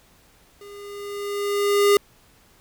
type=tone with level ramp; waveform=square; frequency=406.2 Hz; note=G#4; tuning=38 cents flat; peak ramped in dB=-41 to -13 dBFS; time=0.61-1.97 s; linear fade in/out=2 ms; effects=pink hiss -56 dBFS RMS until 2.6 s